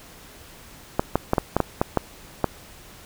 clicks, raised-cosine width 1 ms, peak -4 dBFS, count 9, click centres 0.995 / 1.156 / 1.334 / 1.382 / 1.566 / 1.603 / 1.815 / 1.973 / 2.443 s, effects pink hiss -46 dBFS RMS until 3.05 s

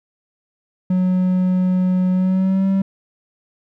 triangle tone with pitch glide, 183.7 to 193.39 Hz, F#3 to G3, -12 to -23 cents, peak -12 dBFS, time 0.9-2.82 s, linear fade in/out 5 ms, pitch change +89 cents, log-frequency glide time 2.12-2.68 s, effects none

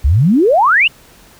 sine exponential sweep, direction up, 60.5 to 2976 Hz, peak -7 dBFS, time 0.04-0.88 s, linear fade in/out 10 ms, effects pink hiss -44 dBFS RMS until 1.39 s

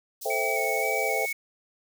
white high-pass noise, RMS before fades -38 dBFS, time 0.21-1.33 s, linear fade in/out 10 ms, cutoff 4200 Hz, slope 24 dB/octave
sine chord, A minor seventh, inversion none, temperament equal, 440 / 523.3 / 659.3 / 784 Hz, A4 / C5 / E5 / G5, 0 / 0 / 0 / 0 cents, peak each -31 dBFS, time 0.25-1.26 s, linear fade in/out 10 ms
triangle tone with vibrato, 2245 Hz, C#7, 21 cents sharp, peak -27 dBFS, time 0.3-1.33 s, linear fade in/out 5 ms, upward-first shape square, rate 1.9 Hz, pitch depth 25 cents each way
effects none

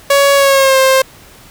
sawtooth tone with pitch glide, 560 to 528.6 Hz, C#5 to C5, +18 to +18 cents, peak -3 dBFS, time 0.1-1.02 s, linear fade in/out 5 ms, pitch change -100 cents, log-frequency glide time 0.35-0.78 s, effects pink hiss -40 dBFS RMS until 1.5 s

